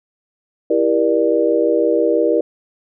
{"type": "chord", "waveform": "sine", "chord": "E half-diminished seventh", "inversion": "none", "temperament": "just", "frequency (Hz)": [329.6, 395.6, 474.7, 593.3], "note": ["E4", "G4", "Bb4", "D5"], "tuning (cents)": [0, 16, 31, 18], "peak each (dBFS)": [-18, -20, -16, -19], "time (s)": [0.7, 2.41], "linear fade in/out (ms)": 5, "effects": []}